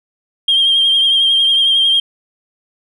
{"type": "tone with vibrato", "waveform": "sine", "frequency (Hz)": 3200, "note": "G7", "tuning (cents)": 35, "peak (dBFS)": -8, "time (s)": [0.48, 2], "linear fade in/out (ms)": 5, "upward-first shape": "triangle", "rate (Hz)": 11, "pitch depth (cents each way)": 39, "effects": ["tanh soft clip ceiling -5 dBFS"]}